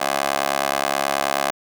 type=tone with high-pass filter; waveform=15% pulse; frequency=69.4 Hz; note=C#2; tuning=3 cents sharp; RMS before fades=-22 dBFS; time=0-1.51 s; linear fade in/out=10 ms; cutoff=690 Hz; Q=1.4; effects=none